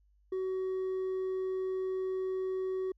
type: tone with hard clipping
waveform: sine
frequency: 376.1 Hz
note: F#4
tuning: 28 cents sharp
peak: -32 dBFS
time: 0.32-2.92 s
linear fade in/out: 5 ms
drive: 2 dB
effects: added 50 Hz sine -64 dBFS peak until 2.97 s